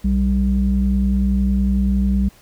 sine tone pair together, 61.74 / 196.01 Hz, B1 / G3, 0 / 0 cents, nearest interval octave + minor sixth, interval 2000 cents, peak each -16 dBFS, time 0.04-2.29 s, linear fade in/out 10 ms, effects tanh soft clip ceiling -8 dBFS + pink hiss -50 dBFS RMS until 2.41 s

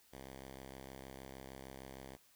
5% pulse tone, 66.5 Hz, C2, 29 cents sharp, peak -38 dBFS, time 0.12-2.17 s, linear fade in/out 20 ms, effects white hiss -68 dBFS RMS until 2.35 s

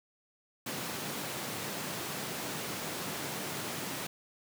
pink high-pass noise, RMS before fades -38 dBFS, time 0.66-4.07 s, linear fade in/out 5 ms, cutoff 130 Hz, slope 24 dB/octave, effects none

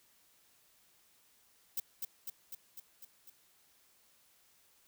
violet noise with echo, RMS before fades -35 dBFS, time 1.77-1.8 s, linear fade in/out 5 ms, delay 250 ms, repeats 6, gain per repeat -3 dB, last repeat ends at 3.3 s, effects white hiss -68 dBFS RMS until 4.87 s

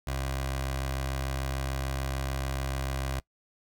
15% pulse tone with notch filter, 66.8 Hz, C2, 36 cents sharp, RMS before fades -32 dBFS, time 0.07-3.2 s, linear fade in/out 5 ms, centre 220 Hz, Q 0.9, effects noise-tail reverb RT60 0.1 s tail -22 dB re dry

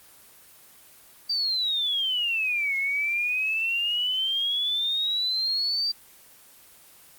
sine exponential two-way sweep, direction down then up, 4699 to 2162 to 4699 Hz, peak -23 dBFS, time 1.29-5.92 s, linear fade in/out 10 ms, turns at 2.76 s, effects white hiss -52 dBFS RMS until 7.18 s + Opus 24 kbps

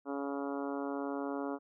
harmonic tone, 140.2 Hz, C#3, 20 cents sharp, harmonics 2 / 3 / 4 / 5 / 6 / 7 / 8 / 9 / 10, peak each -37 / -41 / -43 / -45 / -47 / -48 / -49 / -50 / -51 dBFS, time 0.05-1.59 s, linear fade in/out 50 ms, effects none

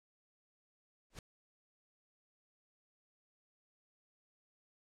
pink noise with exponential growth, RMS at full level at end -42 dBFS, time 1.1-1.19 s, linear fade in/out 2 ms, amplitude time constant 18 ms, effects low-pass 9000 Hz 12 dB/octave

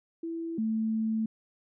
sine tone pair in turn, 331 / 220.9 Hz, E4 / A3, +7 / +7 cents, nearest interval perfect fifth, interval 700 cents, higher first, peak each -32 / -26 dBFS, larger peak second, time 0.23-0.58 / 0.58-1.26 s, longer second, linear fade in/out 5 ms, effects none

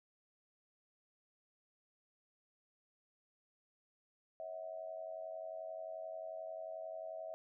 sine tone with amplitude modulation, 647 Hz, E5, 32 cents flat, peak -39 dBFS, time 4.4-7.34 s, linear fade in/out 0 ms, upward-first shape sine, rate 91.3 Hz, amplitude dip 80%, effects none

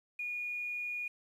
sine tone with quantisation, 2444 Hz, D#7, 32 cents flat, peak -35 dBFS, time 0.19-1.08 s, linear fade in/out 5 ms, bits 10, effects resampled to 32000 Hz

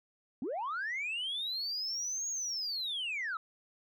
sine linear two-way sweep, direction up then down, 215.4 to 6700 to 1249 Hz, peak -32 dBFS, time 0.42-3.37 s, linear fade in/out 2 ms, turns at 2.29 s, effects tanh soft clip ceiling -31 dBFS

